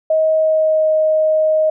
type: tone with pitch glide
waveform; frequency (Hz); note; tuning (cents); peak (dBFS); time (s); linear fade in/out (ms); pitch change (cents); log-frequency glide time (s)
sine; 632 to 625.1; D#5 to D#5; +27 to +8; -11; 0.1-1.7; 5; -19; 0.35-0.9
effects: none